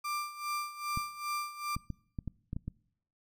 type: tone with tremolo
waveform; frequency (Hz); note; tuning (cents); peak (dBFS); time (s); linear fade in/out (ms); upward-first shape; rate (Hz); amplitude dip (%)
35% pulse; 1185; D6; +15; -30; 0.04-1.76; 10; sine; 2.5; 80
type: clicks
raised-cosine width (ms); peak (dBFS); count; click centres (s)
5; -24; 8; 0.974 / 1.765 / 1.903 / 2.188 / 2.277 / 2.531 / 2.565 / 2.68
effects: noise-tail reverb RT60 0.7 s tail -24 dB re dry